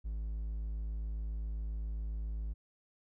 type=tone; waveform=triangle; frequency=53.7 Hz; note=A1; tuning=41 cents flat; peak=-33 dBFS; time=0.04-2.54 s; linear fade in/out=20 ms; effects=none